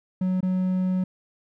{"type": "tone with dropouts", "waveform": "triangle", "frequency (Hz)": 185, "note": "F#3", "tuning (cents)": 0, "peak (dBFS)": -19, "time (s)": [0.21, 1.04], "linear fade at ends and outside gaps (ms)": 5, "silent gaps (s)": [0.407, 0.428], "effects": []}